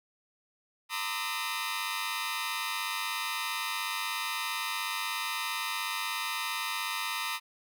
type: tone cluster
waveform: 15% pulse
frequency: 921 / 1018 / 1190 / 1286 Hz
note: A#5 / C6 / D6 / E6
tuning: -21 / -48 / +22 / -43 cents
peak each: -31 dBFS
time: 0.89-7.4 s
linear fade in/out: 50 ms
effects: none